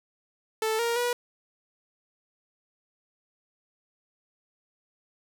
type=tone with pitch steps; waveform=sawtooth; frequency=439.7 / 468.1 / 484.8 Hz; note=A4 / A#4 / B4; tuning=-1 / +7 / -32 cents; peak=-21 dBFS; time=0.62-1.13 s; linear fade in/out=2 ms; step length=170 ms; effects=none